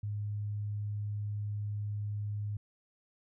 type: tone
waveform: sine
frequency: 103.83 Hz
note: G#2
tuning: in tune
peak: -33 dBFS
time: 0.03-2.57 s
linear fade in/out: 5 ms
effects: none